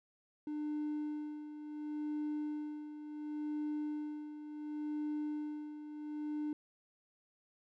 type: tone with tremolo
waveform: triangle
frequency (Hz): 300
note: D4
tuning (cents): +37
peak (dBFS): -32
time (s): 0.47-6.53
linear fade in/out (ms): 2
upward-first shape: sine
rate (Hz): 0.7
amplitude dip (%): 70
effects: tanh soft clip ceiling -29 dBFS